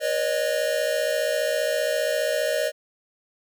square tone cluster, 487.9 / 559 / 614 Hz, B4 / C#5 / D#5, -21 / +14 / -23 cents, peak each -30 / -28 / -25 dBFS, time 0-2.72 s, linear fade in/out 50 ms, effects none

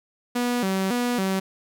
sawtooth tone with vibrato, 215.8 Hz, A3, 33 cents flat, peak -18 dBFS, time 0.35-1.4 s, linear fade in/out 10 ms, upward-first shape square, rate 1.8 Hz, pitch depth 210 cents each way, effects none

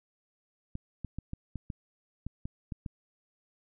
clicks, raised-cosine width 5 ms, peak -24 dBFS, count 10, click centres 0.754 / 1.047 / 1.186 / 1.334 / 1.557 / 1.702 / 2.266 / 2.455 / 2.722 / 2.862 s, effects none

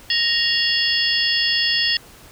sine tone cluster, 1864 / 2807 / 3356 / 4457 / 5130 Hz, A#6 / F7 / G#7 / C#8 / E8, -1 / +8 / +17 / +9 / -48 cents, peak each -23 dBFS, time 0.1-1.97 s, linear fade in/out 2 ms, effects pink hiss -45 dBFS RMS until 2.31 s

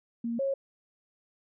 sine tone pair in turn, 233.1 / 546.1 Hz, A#3 / C#5, 0 / -26 cents, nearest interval octave + minor third, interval 1474 cents, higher second, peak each -29 / -26 dBFS, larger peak second, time 0.24-0.39 / 0.39-0.54 s, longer neither, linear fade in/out 5 ms, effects none

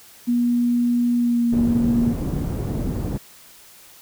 sine tone with pitch glide, 240.7 to 235.9 Hz, B3 to A#3, -44 to +21 cents, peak -16 dBFS, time 0.27-2.14 s, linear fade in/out 20 ms, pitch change -35 cents, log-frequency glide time 1.16-1.5 s
white low-pass noise, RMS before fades -25 dBFS, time 1.52-3.18 s, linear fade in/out 10 ms, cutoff 210 Hz, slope 12 dB/octave
effects white hiss -47 dBFS RMS until 4.01 s

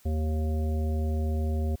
harmonic tone, 77.78 Hz, D#2, in tune, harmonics 1 / 3 / 5 / 7 / 9, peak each -25 / -35 / -39 / -42 / -44 dBFS, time 0.05-1.76 s, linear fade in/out 10 ms, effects white hiss -59 dBFS RMS until 1.8 s

